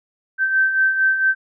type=beating tone pair; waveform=sine; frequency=1548 / 1552.4 Hz; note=G6 / G6; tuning=-22 / -17 cents; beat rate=4.4 Hz; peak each=-23 / -15 dBFS; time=0.38-1.35 s; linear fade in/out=50 ms; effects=none